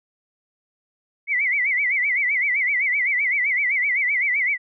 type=tone with vibrato; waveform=sine; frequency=2126 Hz; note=C7; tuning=27 cents sharp; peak=-18 dBFS; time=1.27-4.58 s; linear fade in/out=50 ms; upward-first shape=sine; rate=7.8 Hz; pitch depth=150 cents each way; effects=none